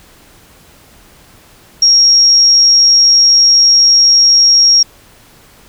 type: tone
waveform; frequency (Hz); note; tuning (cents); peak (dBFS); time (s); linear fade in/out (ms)
sine; 5588; F8; 0; -4; 1.82-4.83; 5
effects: pink hiss -43 dBFS RMS until 5.68 s